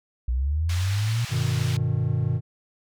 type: linear sweep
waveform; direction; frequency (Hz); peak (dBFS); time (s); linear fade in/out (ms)
sine; up; 58.27 to 120; -21; 0.28-1.25; 5
type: band-pass noise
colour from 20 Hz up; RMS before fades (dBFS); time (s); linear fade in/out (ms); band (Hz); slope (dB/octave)
white; -37; 0.69-1.77; 5; 870 to 4900; 12
type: chord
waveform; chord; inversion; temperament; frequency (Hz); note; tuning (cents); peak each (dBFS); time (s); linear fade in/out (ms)
triangle; G augmented; none; just; 98 / 122.5 / 153.12; G2 / B2 / D#3; 0 / -14 / -27; -25 / -22 / -25; 1.29-2.41; 50
effects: none